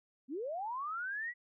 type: linear sweep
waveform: sine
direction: up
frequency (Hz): 234.9 to 1975.5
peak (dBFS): -36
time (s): 0.28-1.34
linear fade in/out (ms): 50
effects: none